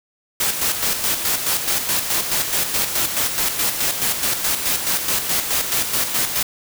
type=noise with tremolo; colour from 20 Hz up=white; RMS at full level=-19 dBFS; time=0.4-6.43 s; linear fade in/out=5 ms; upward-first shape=square; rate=4.7 Hz; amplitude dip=50%; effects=none